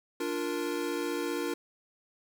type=chord; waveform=square; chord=Bb major; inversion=first; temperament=equal; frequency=293.7 / 349.2 / 466.2 Hz; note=D4 / F4 / Bb4; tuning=0 / 0 / 0 cents; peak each=-36 / -35 / -36 dBFS; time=0.2-1.54 s; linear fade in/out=5 ms; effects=11-bit